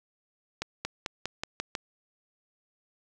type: accelerating click train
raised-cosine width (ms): 0.2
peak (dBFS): -14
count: 7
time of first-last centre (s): 0.62-1.752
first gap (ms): 230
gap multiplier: 0.92
effects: none